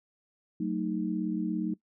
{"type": "chord", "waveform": "sine", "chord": "D# diminished", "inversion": "first", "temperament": "just", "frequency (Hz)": [186.68, 224, 311.1], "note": ["F#3", "A3", "D#4"], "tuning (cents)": [16, 31, 0], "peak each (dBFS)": [-32, -33, -32], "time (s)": [0.6, 1.74], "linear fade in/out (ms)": 5, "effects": ["noise-tail reverb RT60 0.1 s tail -20 dB re dry"]}